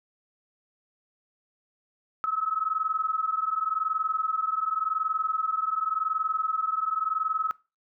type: tone pair together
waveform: sine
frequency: 1279.1 / 1300 Hz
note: D#6 / E6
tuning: +47 / -24 cents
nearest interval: unison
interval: 29 cents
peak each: -28 dBFS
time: 2.24-7.51 s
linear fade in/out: 0 ms
effects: noise-tail reverb RT60 0.3 s tail -22 dB re dry